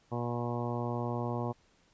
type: harmonic tone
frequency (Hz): 120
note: B2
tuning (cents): -49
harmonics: 1 / 2 / 3 / 4 / 5 / 6 / 7 / 8 / 9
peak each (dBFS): -35 / -38 / -40 / -41 / -42 / -43 / -43 / -44 / -45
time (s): 0.11-1.53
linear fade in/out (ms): 20
effects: pink hiss -67 dBFS RMS until 1.93 s + resampled to 16000 Hz